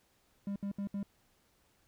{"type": "tone bursts", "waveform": "triangle", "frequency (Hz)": 200, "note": "G3", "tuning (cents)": 35, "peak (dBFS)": -32, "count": 4, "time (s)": [0.47, 1.03], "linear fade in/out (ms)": 2, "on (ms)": 89, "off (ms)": 68, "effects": ["pink hiss -71 dBFS RMS until 1.87 s"]}